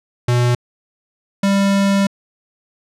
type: tone pair in turn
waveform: square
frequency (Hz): 121.9 / 197.64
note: B2 / G3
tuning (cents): -22 / +14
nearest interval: minor sixth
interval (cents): 836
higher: second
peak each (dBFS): -13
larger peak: neither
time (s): 0.28-0.55 / 1.43-2.07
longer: second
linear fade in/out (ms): 5
effects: low-pass 9000 Hz 12 dB/octave